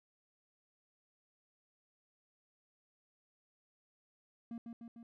triangle tone with echo, 232.3 Hz, A#3, 6 cents flat, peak -39 dBFS, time 4.51-4.58 s, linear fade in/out 2 ms, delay 150 ms, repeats 3, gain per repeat -3 dB, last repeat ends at 5.03 s, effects none

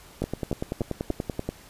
two click trains, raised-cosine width 2 ms, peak -13 / -14 dBFS, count 4 / 14, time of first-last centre 0.22-1.102 / 0.24-1.49 s, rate 3.4 / 10.4 Hz, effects pink hiss -50 dBFS RMS until 1.69 s + resampled to 32000 Hz

